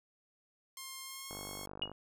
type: tone with pitch glide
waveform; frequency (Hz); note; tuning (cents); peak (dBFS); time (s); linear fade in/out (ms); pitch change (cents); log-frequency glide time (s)
5% pulse; 1062 to 1089.3; C6 to C#6; +25 to -31; -32; 0.77-1.66; 2; +44; 1.03-1.37
type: click train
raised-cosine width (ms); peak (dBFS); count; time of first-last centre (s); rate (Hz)
1; -31; 31; 1.31-1.916; 49.5
type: tone with exponential decay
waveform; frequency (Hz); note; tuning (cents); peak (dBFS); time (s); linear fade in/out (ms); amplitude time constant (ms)
sine; 2881; F#7; -47; -28; 1.82-1.92; 1; 20
effects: none